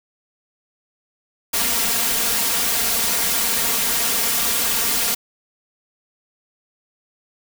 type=noise with comb filter; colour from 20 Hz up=white; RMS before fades=-20 dBFS; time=1.53-5.15 s; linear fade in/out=10 ms; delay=4.3 ms; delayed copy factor=+1; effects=none